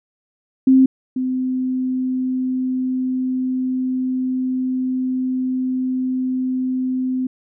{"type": "tone pair in turn", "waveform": "sine", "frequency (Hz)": [262.6, 256.9], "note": ["C4", "C4"], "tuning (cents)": [6, -32], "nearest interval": "unison", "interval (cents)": 38, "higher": "first", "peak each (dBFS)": [-8, -18], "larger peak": "first", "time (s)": [[0.67, 0.86], [1.16, 7.27]], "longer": "second", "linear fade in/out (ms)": 5, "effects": []}